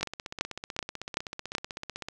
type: two click trains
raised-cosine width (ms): 0.2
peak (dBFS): -9 / -19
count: 5 / 34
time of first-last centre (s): 0.03-1.551 / 0.01-2.085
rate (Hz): 2.63 / 15.9
effects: none